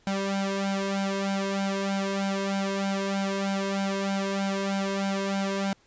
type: tone with flanger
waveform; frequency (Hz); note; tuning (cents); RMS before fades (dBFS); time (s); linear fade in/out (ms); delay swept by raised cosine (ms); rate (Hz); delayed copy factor
sawtooth; 196; G3; 0; -28; 0.07-5.73; 0; 1.3 to 1.91; 3.2; +0.95
effects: pink hiss -62 dBFS RMS until 5.86 s + resampled to 16000 Hz